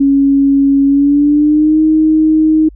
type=tone with pitch glide; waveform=sine; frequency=277.2 to 312.9 Hz; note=C#4 to D#4; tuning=0 to +10 cents; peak=-6 dBFS; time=0-2.69 s; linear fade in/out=10 ms; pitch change=+210 cents; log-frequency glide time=0.86-1.81 s; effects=added 50 Hz sine -33 dBFS peak until 2.75 s